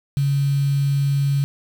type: tone with quantisation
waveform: sine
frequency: 140 Hz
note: C#3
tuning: 18 cents sharp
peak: -16 dBFS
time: 0.17-1.44 s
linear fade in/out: 0 ms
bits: 6
effects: none